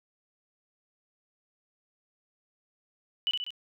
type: tone with echo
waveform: sine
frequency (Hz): 2968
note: F#7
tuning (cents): +5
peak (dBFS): -24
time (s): 3.27-3.31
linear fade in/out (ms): 0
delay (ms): 65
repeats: 3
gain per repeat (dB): -4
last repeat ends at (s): 3.505
effects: none